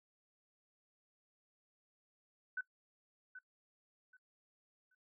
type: tone with echo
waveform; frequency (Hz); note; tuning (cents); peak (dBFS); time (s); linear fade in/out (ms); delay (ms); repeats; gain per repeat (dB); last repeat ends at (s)
sine; 1505; F#6; +29; -36; 2.57-2.61; 5; 780; 3; -12; 4.95
effects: noise-tail reverb RT60 0.1 s tail -20 dB re dry